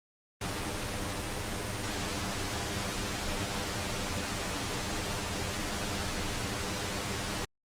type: noise with comb filter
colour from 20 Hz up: pink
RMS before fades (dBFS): -34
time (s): 0.41-7.45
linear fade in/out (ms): 5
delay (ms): 10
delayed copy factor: +0.6
effects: low-pass 9000 Hz 12 dB/octave + Opus 32 kbps